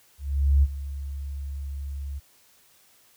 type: tone with ADSR envelope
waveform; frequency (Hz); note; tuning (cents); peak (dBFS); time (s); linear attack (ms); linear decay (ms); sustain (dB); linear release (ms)
sine; 69.8; C#2; +13; -14; 0.18-2.2; 450; 38; -16; 22
effects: white hiss -59 dBFS RMS until 3.16 s

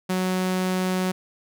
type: tone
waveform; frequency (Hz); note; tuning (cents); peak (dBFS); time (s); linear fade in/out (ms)
sawtooth; 185; F#3; 0; -18; 0.09-1.12; 10
effects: none

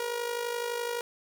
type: tone with amplitude modulation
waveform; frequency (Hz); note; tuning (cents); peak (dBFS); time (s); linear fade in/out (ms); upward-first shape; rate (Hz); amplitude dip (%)
sawtooth; 476.7; A#4; +39; -24; 0-1.01; 2; sine; 51.8; 60
effects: 9-bit

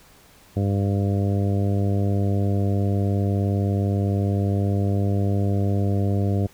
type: harmonic tone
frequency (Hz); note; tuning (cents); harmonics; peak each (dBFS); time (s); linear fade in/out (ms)
99.7; G2; +30; 1 / 2 / 3 / 4 / 5 / 6 / 7; -20 / -26 / -30 / -32 / -34 / -36 / -37; 0.56-6.47; 10
effects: pink hiss -52 dBFS RMS until 6.53 s

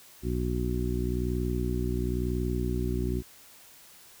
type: harmonic tone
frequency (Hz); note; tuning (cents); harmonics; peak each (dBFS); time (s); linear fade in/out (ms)
61; B1; -21; 1 / 2 / 3 / 4 / 5 / 6; -30 / -33 / -36 / -35 / -38 / -34; 0.22-3.23; 50
effects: white hiss -53 dBFS RMS until 4.2 s

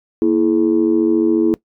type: tone with amplitude modulation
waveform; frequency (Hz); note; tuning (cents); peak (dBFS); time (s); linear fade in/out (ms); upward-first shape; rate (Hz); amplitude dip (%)
sine; 329.6; E4; 0; -6; 0.22-1.54; 0; sine; 94.2; 100
effects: noise-tail reverb RT60 0.1 s tail -21 dB re dry + tanh soft clip ceiling -4 dBFS

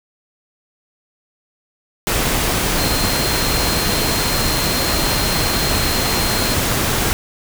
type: tone in noise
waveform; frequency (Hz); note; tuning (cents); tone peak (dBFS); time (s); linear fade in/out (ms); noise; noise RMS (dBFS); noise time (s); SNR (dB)
sine; 4186; C8; 0; -24; 2.78-6.54; 0; pink; -18; 2.07-7.13; -9
effects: none

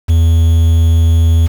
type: tone with quantisation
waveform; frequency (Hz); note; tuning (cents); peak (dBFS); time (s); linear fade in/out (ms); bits
triangle; 82.41; E2; 0; -4; 0.08-1.48; 20; 5
effects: none

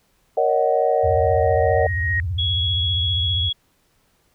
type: chord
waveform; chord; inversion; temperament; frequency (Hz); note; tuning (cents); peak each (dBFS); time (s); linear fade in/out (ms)
sine; D# minor seventh; second; just; 466.7 / 560 / 622.3 / 746.7; A#4 / C#5 / D#5 / F#5; +2 / +18 / 0 / +16; -21; 0.37-1.87; 5
type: tone with exponential growth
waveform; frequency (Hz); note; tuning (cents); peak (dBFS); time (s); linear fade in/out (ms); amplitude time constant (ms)
sine; 1878; A#6; +12; -18; 0.49-2.2; 1; 370
type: tone with vibrato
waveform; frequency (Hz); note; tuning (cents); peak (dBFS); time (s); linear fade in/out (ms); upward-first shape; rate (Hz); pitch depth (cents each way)
sine; 87.31; F2; 0; -21; 1.03-3.5; 20; triangle; 15; 300
type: tone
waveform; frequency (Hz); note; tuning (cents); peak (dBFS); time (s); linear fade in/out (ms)
sine; 3343; G#7; +11; -20; 2.38-3.53; 10
effects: pink hiss -63 dBFS RMS until 4.34 s

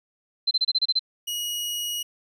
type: tone bursts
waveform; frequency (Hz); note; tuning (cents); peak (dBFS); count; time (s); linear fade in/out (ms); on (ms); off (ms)
sine; 4089; C8; -41; -18; 8; 0.47-0.994; 10; 41; 28
type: tone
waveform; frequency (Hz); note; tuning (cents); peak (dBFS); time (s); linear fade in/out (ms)
sawtooth; 2900; F#7; -35; -24; 1.27-2.03; 10
effects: none

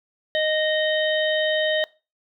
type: harmonic tone with a mistuned harmonic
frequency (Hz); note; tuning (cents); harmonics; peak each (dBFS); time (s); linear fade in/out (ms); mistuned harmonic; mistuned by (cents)
620; D#5; -6; 1 / 3 / 5 / 6; -21 / -26 / -28 / -29; 0.35-1.84; 0; 5; -16
effects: noise-tail reverb RT60 0.3 s tail -22 dB re dry

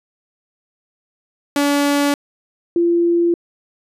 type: tone pair in turn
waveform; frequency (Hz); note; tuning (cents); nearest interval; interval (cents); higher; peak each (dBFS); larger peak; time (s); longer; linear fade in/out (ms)
sawtooth / sine; 286.2 / 342.6; D4 / F4; -45 / -33; minor third; 312; second; -10 / -12; first; 1.56-2.14 / 2.76-3.34; neither; 2
effects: resampled to 32000 Hz

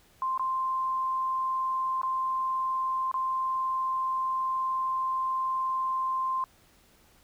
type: tone with dropouts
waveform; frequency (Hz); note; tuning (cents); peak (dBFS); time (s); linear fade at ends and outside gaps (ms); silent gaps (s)
sine; 1046.5; C6; 0; -26; 0.22-6.44; 1; 0.377-0.395 / 2.016-2.032 / 3.115-3.141
effects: pink hiss -61 dBFS RMS until 7.23 s

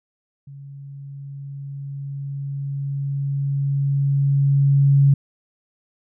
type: tone with level ramp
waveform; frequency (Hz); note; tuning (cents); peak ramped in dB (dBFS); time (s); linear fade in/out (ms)
sine; 139.4; C#3; +10; -36 to -10; 0.47-5.14; 5
effects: none

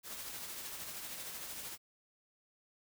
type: noise with tremolo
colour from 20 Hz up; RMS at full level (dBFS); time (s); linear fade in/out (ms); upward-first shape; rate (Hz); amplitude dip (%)
white; -43; 0.03-1.78; 50; triangle; 13; 40
effects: none

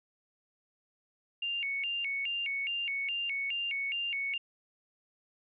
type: tone with vibrato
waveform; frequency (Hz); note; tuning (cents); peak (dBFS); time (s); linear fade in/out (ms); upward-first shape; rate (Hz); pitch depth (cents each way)
sine; 2489; D#7; 0; -31; 1.42-4.38; 5; square; 2.4; 200
effects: none

